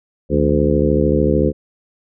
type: harmonic tone with a mistuned harmonic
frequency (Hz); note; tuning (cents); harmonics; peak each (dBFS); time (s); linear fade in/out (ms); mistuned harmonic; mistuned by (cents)
73.42; D2; 0; 1 / 2 / 3 / 4 / 5 / 6 / 7; -20 / -20 / -20 / -20 / -20 / -20 / -20; 0.29-1.53; 50; 2; +110
effects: none